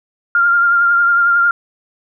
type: tone with vibrato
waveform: sine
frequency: 1396.9 Hz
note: F6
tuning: in tune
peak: -9 dBFS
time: 0.35-1.51 s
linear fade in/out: 2 ms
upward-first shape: triangle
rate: 11 Hz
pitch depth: 29 cents each way
effects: none